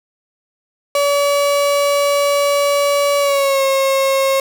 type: tone with pitch glide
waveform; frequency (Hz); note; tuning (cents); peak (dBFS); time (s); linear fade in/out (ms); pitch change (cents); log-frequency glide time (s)
35% pulse; 570 to 540.2; C#5 to C#5; +48 to -45; -11; 0.95-4.4; 2; -93; 3.19-3.63
effects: none